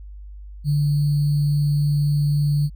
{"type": "tone with sample-and-hold", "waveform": "sine", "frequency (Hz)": 146.3, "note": "D3", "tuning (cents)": -6, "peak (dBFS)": -16, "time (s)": [0.64, 2.7], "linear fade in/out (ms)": 50, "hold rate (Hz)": 4410, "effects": ["added 50 Hz sine -35 dBFS peak until 2.75 s"]}